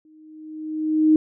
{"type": "tone with exponential growth", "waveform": "sine", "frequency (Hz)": 311.1, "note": "D#4", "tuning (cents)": 0, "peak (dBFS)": -10, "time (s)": [0.05, 1.16], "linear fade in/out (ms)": 2, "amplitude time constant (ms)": 240, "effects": []}